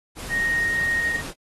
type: tone in noise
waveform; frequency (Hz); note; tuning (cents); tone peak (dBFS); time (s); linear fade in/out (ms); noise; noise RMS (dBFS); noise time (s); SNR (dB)
sine; 1864.7; A#6; 0; -20; 0.29-1.22; 50; pink; -35; 0.15-1.34; +12
effects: AAC 32 kbps